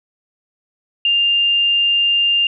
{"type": "tone", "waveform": "sine", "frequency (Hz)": 2800, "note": "F7", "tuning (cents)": 4, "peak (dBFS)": -12, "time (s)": [1.05, 2.47], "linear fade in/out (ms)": 2, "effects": []}